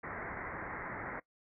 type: low-pass noise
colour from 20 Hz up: white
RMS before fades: -42 dBFS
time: 0.03-1.2 s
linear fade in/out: 10 ms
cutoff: 2100 Hz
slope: 96 dB/octave
effects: noise-tail reverb RT60 0.1 s tail -20 dB re dry